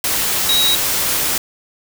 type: tone in noise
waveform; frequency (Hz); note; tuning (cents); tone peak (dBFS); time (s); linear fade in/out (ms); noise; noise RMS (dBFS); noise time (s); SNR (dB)
sine; 3827; A#7; +45; -13; 0.49-0.75; 2; white; -18; 0.04-1.38; +2
effects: none